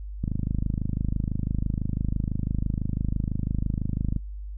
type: click train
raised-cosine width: 5 ms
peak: -14 dBFS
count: 103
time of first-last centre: 0.24-4.163 s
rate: 26 Hz
effects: noise-tail reverb RT60 0.1 s tail -23 dB re dry + added 50 Hz sine -33 dBFS peak until 4.57 s